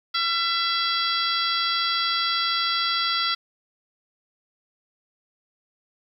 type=harmonic tone with a mistuned harmonic; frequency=667 Hz; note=E5; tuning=20 cents sharp; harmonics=2 / 3 / 4 / 5 / 6 / 7 / 8; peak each=-26 / -31 / -38 / -27 / -30 / -28 / -37 dBFS; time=0.14-3.35 s; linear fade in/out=10 ms; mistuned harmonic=2; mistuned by=+34 cents; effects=9-bit

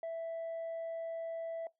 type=tone; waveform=sine; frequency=660 Hz; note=E5; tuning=2 cents sharp; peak=-34 dBFS; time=0.03-1.67 s; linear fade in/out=2 ms; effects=noise-tail reverb RT60 0.2 s tail -24 dB re dry + tanh soft clip ceiling -36 dBFS

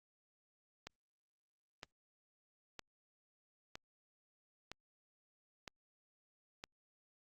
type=click train; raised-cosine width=0.2 ms; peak=-28 dBFS; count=7; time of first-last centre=0.87-6.639 s; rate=1.04 Hz; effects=Opus 48 kbps

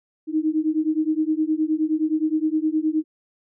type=beating tone pair; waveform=sine; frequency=307.5 / 317.1 Hz; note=D#4 / D#4; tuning=-20 / +33 cents; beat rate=9.6 Hz; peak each=-22 dBFS; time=0.27-3.04 s; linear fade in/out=50 ms; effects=none

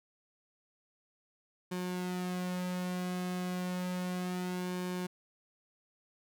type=tone with flanger; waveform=sawtooth; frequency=181 Hz; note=F#3; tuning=38 cents flat; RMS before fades=-36 dBFS; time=1.71-5.07 s; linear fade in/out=10 ms; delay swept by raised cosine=1.5 to 3.4 ms; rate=0.32 Hz; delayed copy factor=-0.55; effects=none

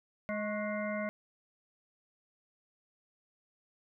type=harmonic tone with a mistuned harmonic; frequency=209.6 Hz; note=G#3; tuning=16 cents sharp; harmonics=1 / 3 / 5 / 7 / 9 / 10; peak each=-37 / -36 / -44 / -44 / -50 / -42 dBFS; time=0.29-1.09 s; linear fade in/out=0 ms; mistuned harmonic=5; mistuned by=+71 cents; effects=none

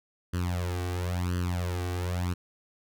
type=tone with flanger; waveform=sawtooth; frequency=89 Hz; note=F2; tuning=33 cents sharp; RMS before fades=-30 dBFS; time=0.33-2.34 s; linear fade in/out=10 ms; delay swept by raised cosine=0.65 to 2.65 ms; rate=0.97 Hz; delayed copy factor=+0.9; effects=none

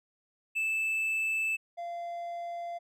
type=tone pair in turn; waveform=triangle; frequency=2632 / 689.1 Hz; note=E7 / F5; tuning=-3 / -23 cents; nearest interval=octave + major seventh; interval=2320 cents; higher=first; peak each=-26 / -33 dBFS; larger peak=first; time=0.55-1.57 / 1.77-2.79 s; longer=neither; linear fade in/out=20 ms; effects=none

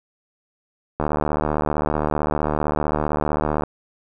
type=click train; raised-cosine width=1 ms; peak=-7 dBFS; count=200; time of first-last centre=1-3.636 s; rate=75.5 Hz; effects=none

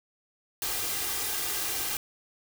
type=noise with comb filter; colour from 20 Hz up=white; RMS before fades=-31 dBFS; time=0.62-1.97 s; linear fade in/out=2 ms; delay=2.5 ms; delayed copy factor=+0.6; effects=none

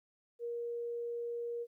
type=tone; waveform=sine; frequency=472.4 Hz; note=A#4; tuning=23 cents sharp; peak=-36 dBFS; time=0.39-1.67 s; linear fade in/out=50 ms; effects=13-bit

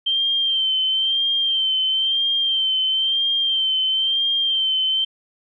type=tone with vibrato; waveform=sine; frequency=3136 Hz; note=G7; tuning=in tune; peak=-17 dBFS; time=0.06-5.05 s; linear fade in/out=10 ms; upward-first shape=sine; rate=1 Hz; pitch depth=40 cents each way; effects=none

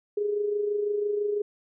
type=tone with amplitude modulation; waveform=sine; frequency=413.6 Hz; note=G#4; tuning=7 cents flat; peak=-22 dBFS; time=0.17-1.42 s; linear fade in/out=5 ms; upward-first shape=sine; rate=26 Hz; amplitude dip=50%; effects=none

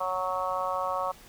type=harmonic tone; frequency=185 Hz; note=F#3; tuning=in tune; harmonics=3 / 4 / 5 / 6 / 7; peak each=-33 / -34 / -35 / -31 / -37 dBFS; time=0-1.12 s; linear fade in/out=10 ms; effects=pink hiss -52 dBFS RMS until 1.28 s

